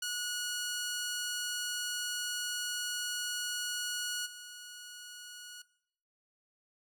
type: tone with level steps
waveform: 10% pulse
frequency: 1456 Hz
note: F#6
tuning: 28 cents flat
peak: -26 / -38 dBFS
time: 0.02-5.62 s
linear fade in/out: 5 ms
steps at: 4.25 s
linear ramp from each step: 20 ms
effects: noise-tail reverb RT60 0.7 s tail -19 dB re dry